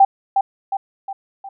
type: tone with echo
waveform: sine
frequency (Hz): 784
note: G5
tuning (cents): 0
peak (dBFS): -6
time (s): 0-0.05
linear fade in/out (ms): 5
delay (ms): 360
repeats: 4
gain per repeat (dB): -6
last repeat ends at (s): 1.49
effects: none